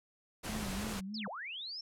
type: noise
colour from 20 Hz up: pink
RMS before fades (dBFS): -40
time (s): 0.43-1.01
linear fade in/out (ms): 20
type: tone with vibrato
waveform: sine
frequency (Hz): 203.2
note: G#3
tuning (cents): -38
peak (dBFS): -39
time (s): 0.49-1.28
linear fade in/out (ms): 5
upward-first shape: sine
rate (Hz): 3.3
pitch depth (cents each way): 130
type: linear two-way sweep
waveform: sine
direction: down then up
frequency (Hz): 5470 to 466.2 to 5470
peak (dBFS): -40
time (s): 1.14-1.81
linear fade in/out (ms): 5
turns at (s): 1.28
effects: low-pass 12000 Hz 12 dB/octave